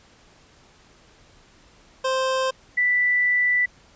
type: tone pair in turn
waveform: 25% pulse / sine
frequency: 523.3 / 1975.7 Hz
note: C5 / B6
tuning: 0 / 0 cents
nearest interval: octave + major seventh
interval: 2300 cents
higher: second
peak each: -17 dBFS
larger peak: neither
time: 2.04-2.51 / 2.77-3.66 s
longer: second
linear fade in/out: 10 ms
effects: pink hiss -54 dBFS RMS until 3.95 s + resampled to 16000 Hz